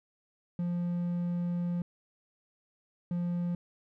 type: tone bursts at uneven times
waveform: triangle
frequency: 174.61 Hz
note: F3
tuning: in tune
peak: -27 dBFS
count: 2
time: 0.59-1.82 / 3.11-3.55 s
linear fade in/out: 2 ms
effects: none